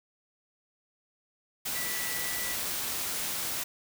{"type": "tone in noise", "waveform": "sine", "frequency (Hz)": 1964, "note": "B6", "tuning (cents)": -10, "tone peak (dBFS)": -38, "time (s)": [1.75, 2.55], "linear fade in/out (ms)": 10, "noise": "white", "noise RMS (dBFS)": -33, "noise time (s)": [1.65, 3.64], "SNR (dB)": -8, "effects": []}